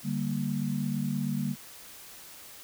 sine chord, G minor, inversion second, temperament equal, 146.83 / 196 / 233.1 Hz, D3 / G3 / Bb3, 0 / 0 / 0 cents, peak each -32 dBFS, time 0.03-1.56 s, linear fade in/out 50 ms, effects white hiss -48 dBFS RMS until 2.63 s

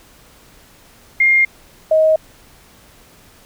sine tone pair in turn, 2121 / 630.6 Hz, C7 / D#5, +23 / +23 cents, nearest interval octave + major sixth, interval 2100 cents, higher first, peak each -9 dBFS, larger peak neither, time 1.2-1.45 / 1.91-2.16 s, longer neither, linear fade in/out 5 ms, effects pink hiss -47 dBFS RMS until 3.45 s

